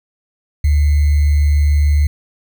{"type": "tone with sample-and-hold", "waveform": "sine", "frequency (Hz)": 73.42, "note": "D2", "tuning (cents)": 0, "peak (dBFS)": -9, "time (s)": [0.64, 2.07], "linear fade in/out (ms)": 5, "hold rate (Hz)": 2100, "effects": []}